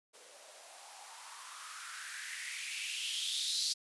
violet noise with band-pass filter sweep, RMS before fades -41 dBFS, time 0.13-3.74 s, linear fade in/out 20 ms, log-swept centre 470 to 4500 Hz, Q 4.9, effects resampled to 24000 Hz

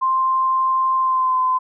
sine tone with pitch glide, 1048 to 1025.8 Hz, C6 to C6, +2 to -35 cents, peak -15 dBFS, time 0.01-1.59 s, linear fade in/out 20 ms, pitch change -37 cents, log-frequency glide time 0.98-1.4 s, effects none

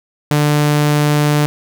sawtooth tone, 148.2 Hz, D3, 16 cents sharp, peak -7 dBFS, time 0.31-1.46 s, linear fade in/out 0 ms, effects none

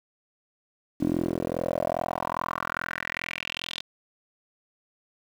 10% pulse tone with band-pass filter sweep, 42.44 Hz, F1, 49 cents flat, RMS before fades -30 dBFS, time 1-3.82 s, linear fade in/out 20 ms, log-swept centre 290 to 3700 Hz, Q 4.3, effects 8-bit

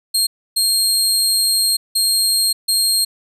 25% pulse tone bursts at uneven times, 4224 Hz, C8, 16 cents sharp, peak -9 dBFS, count 4, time 0.14-0.27 / 0.56-1.77 / 1.95-2.53 / 2.68-3.05 s, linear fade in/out 10 ms, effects none

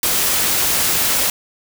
white noise, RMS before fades -17 dBFS, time 0.03-1.3 s, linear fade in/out 2 ms, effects none

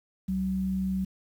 sine tone pair together, 66.9 / 189.22 Hz, C2 / F#3, +39 / +39 cents, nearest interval octave + tritone, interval 1800 cents, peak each -37 / -26 dBFS, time 0.28-1.05 s, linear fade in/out 10 ms, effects 9-bit

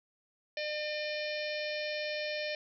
harmonic tone, 603 Hz, D5, 46 cents sharp, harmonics 1 / 3 / 4 / 5 / 6 / 7 / 8 / 9, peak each -36 / -42 / -40 / -46 / -48 / -45 / -49 / -47 dBFS, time 0.57-2.55 s, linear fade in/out 2 ms, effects none

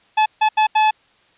45% pulse tone bursts at uneven times, 862 Hz, A5, 36 cents flat, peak -12 dBFS, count 4, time 0.17-0.26 / 0.41-0.49 / 0.57-0.67 / 0.75-0.91 s, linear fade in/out 10 ms, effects white hiss -56 dBFS RMS until 1.37 s + resampled to 8000 Hz

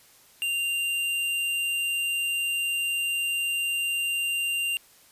sine tone with tanh clipping, 2784 Hz, F7, 6 cents flat, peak -26 dBFS, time 0.42-4.77 s, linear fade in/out 0 ms, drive 18 dB, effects white hiss -56 dBFS RMS until 5.11 s + resampled to 32000 Hz

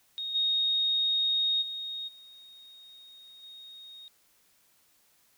sine tone with level steps, 3729 Hz, A#7, in tune, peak -32 / -24 / -34 / -49 / -45 dBFS, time 0.18-4.08 s, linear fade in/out 0 ms, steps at 0.34 / 1.61 / 2.07 / 3.42 s, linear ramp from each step 20 ms, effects white hiss -66 dBFS RMS until 5.37 s

